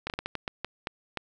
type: slowing click train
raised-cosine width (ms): 0.3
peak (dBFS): -15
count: 10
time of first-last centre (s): 0.07-1.173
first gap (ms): 29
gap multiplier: 1.34
effects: none